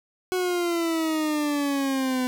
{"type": "exponential sweep", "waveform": "40% pulse", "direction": "down", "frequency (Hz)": [370, 251.4], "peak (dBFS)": -22, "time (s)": [0.32, 2.27], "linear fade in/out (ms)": 0, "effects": []}